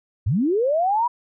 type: linear sweep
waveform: sine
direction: up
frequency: 79.9 to 987.8 Hz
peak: -17 dBFS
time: 0.26-1.08 s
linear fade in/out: 10 ms
effects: none